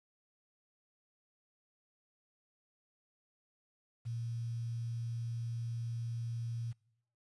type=tone with quantisation; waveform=sine; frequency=116.54 Hz; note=A#2; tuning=in tune; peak=-36 dBFS; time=4.05-6.73 s; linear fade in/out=20 ms; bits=10; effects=noise-tail reverb RT60 0.8 s tail -25 dB re dry + resampled to 24000 Hz